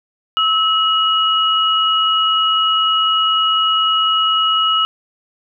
sine tone pair together, 1298 / 2904 Hz, E6 / F#7, -27 / -33 cents, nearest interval octave + major second, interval 1394 cents, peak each -15 dBFS, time 0.37-4.85 s, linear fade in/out 0 ms, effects none

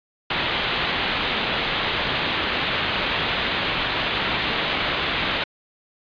white low-pass noise, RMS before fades -24 dBFS, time 0.3-5.44 s, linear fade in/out 5 ms, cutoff 3800 Hz, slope 48 dB/octave, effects resampled to 11025 Hz

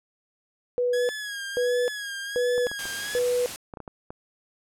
sine tone bursts, 491.1 Hz, B4, 10 cents flat, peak -21 dBFS, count 4, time 0.78-3.46 s, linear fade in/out 0 ms, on 310 ms, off 480 ms
sawtooth tone with vibrato, 1661.2 Hz, G#6, in tune, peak -28 dBFS, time 0.93-3.19 s, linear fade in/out 5 ms, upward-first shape sine, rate 1.4 Hz, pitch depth 66 cents each way
clicks, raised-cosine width 1 ms, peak -24 dBFS, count 9, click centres 2.58 / 2.667 / 2.715 / 2.855 / 3.738 / 3.772 / 3.803 / 3.878 / 4.105 s
white noise, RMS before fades -35 dBFS, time 2.79-3.56 s, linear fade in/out 0 ms
effects low-pass 11000 Hz 12 dB/octave

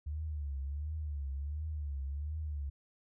sine tone with vibrato, 72.9 Hz, D2, 12 cents flat, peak -35 dBFS, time 0.06-2.7 s, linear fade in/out 10 ms, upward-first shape triangle, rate 1.4 Hz, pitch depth 140 cents each way, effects none

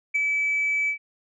sine tone with ADSR envelope, 2300 Hz, D7, 37 cents flat, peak -16 dBFS, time 0.14-0.98 s, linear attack 17 ms, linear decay 12 ms, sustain -4 dB, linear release 95 ms, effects tanh soft clip ceiling -17 dBFS

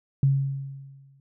sine tone with exponential decay, 137.1 Hz, C#3, 19 cents flat, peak -15 dBFS, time 0.23-1.2 s, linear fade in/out 2 ms, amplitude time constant 210 ms, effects none

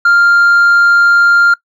triangle tone with hard clipping, 1396.9 Hz, F6, in tune, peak -4 dBFS, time 0.05-1.54 s, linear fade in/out 5 ms, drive 1 dB, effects noise-tail reverb RT60 0.1 s tail -22 dB re dry

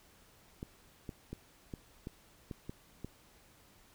clicks, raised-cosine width 3 ms, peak -28 dBFS, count 8, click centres 0.629 / 1.092 / 1.33 / 1.738 / 2.071 / 2.512 / 2.695 / 3.046 s, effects pink hiss -63 dBFS RMS until 3.94 s

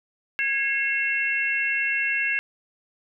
sine tone cluster, 1653 / 2160 / 2705 Hz, G#6 / C#7 / E7, -9 / -45 / +44 cents, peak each -26 dBFS, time 0.39-2.39 s, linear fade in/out 0 ms, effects none

